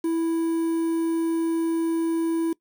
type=tone with quantisation; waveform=triangle; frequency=329.6 Hz; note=E4; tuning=in tune; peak=-19 dBFS; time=0.04-2.53 s; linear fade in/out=5 ms; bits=7; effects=noise-tail reverb RT60 0.1 s tail -21 dB re dry